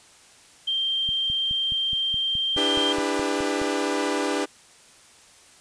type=tone; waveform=sine; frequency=3164 Hz; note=G7; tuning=15 cents sharp; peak=-22 dBFS; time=0.67-2.93 s; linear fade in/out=10 ms
type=click train; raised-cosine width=5 ms; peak=-26 dBFS; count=13; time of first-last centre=1.09-3.616 s; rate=4.75 Hz
type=chord; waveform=sawtooth; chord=E minor seventh; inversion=third; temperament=equal with one note detuned; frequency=293.7 / 329.6 / 399.8 / 493.9 Hz; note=D4 / E4 / G4 / B4; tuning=0 / 0 / +34 / 0 cents; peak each=-23 / -28 / -24 / -26 dBFS; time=2.56-4.46 s; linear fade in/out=20 ms
effects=white hiss -52 dBFS RMS until 5.6 s + resampled to 22050 Hz